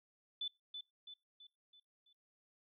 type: tone with echo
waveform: sine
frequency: 3500 Hz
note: A7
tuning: 10 cents flat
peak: -37 dBFS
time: 0.41-0.48 s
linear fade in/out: 5 ms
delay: 330 ms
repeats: 5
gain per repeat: -6 dB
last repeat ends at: 2.13 s
effects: noise-tail reverb RT60 0.2 s tail -18 dB re dry